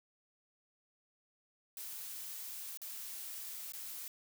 blue noise with dropouts, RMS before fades -45 dBFS, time 1.77-4.08 s, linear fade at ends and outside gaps 1 ms, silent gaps 2.773-2.817 / 3.721-3.735 s, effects none

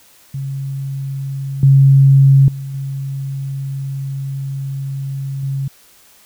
sine tone with level steps, 136.6 Hz, C#3, 25 cents flat, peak -20 / -5 / -23 / -20 / -17 dBFS, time 0.34-5.68 s, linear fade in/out 5 ms, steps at 1.63 / 2.48 / 2.74 / 5.43 s, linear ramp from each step 2 ms, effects white hiss -48 dBFS RMS until 6.25 s

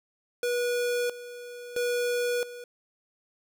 square tone with tremolo, 485.6 Hz, B4, 29 cents flat, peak -26 dBFS, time 0.43-2.64 s, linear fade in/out 2 ms, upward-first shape square, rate 0.75 Hz, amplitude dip 80%, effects none

